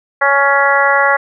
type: harmonic tone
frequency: 279.2 Hz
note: C#4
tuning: 13 cents sharp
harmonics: 2 / 3 / 4 / 5 / 6 / 7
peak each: -16 / -16 / -16 / -16 / -16 / -16 dBFS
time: 0.21-1.17 s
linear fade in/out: 10 ms
effects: none